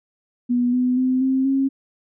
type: tone with pitch steps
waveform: sine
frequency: 244.3 / 250.6 / 257 / 263.7 / 270.4 Hz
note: B3 / B3 / C4 / C4 / C#4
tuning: -19 / +25 / -31 / +14 / -43 cents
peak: -16 dBFS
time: 0.49-1.69 s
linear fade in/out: 20 ms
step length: 240 ms
effects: none